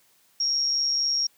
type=tone with amplitude modulation; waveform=sine; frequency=5580 Hz; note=F8; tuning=2 cents flat; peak=-19 dBFS; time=0.4-1.27 s; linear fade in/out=5 ms; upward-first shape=sine; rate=144 Hz; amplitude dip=55%; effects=white hiss -62 dBFS RMS until 1.37 s + high-pass 100 Hz 12 dB/octave